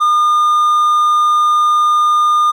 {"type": "tone", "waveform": "triangle", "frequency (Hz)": 1213, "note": "D#6", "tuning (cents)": -44, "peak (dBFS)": -7, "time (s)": [0, 2.52], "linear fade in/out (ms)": 20, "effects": []}